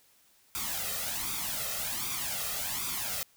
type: noise with flanger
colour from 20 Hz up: white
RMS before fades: -34 dBFS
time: 0.55-3.23 s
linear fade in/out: 0 ms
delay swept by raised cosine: 0.84 to 1.59 ms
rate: 1.3 Hz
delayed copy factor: +0.7
effects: white hiss -64 dBFS RMS until 3.36 s